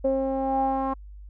sawtooth tone with low-pass filter sweep, 267.7 Hz, C4, 40 cents sharp, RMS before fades -25 dBFS, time 0.04-0.94 s, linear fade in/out 10 ms, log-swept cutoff 560 to 1000 Hz, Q 7.6, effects added 50 Hz sine -40 dBFS peak until 1.29 s

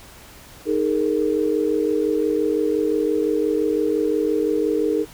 sine chord, D# suspended fourth, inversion none, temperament equal with one note detuned, 311.1 / 415.3 / 461.1 Hz, D#4 / G#4 / A#4, 0 / 0 / -19 cents, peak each -22 dBFS, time 0.65-5.06 s, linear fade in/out 50 ms, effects pink hiss -44 dBFS RMS until 5.13 s

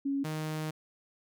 sine / sawtooth tone pair in turn, 277.2 / 155.57 Hz, C#4 / D#3, 0 / 0 cents, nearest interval minor seventh, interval 1000 cents, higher first, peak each -28 / -29 dBFS, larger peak first, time 0.05-0.24 / 0.24-0.71 s, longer second, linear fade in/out 10 ms, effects none

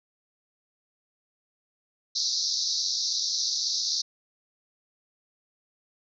white band-pass noise, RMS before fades -28 dBFS, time 2.15-4.02 s, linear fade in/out 10 ms, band 3900 to 6000 Hz, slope 96 dB/octave, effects none

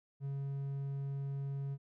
triangle tone, 138.59 Hz, C#3, in tune, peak -34 dBFS, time 0.2-1.78 s, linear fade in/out 50 ms, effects none

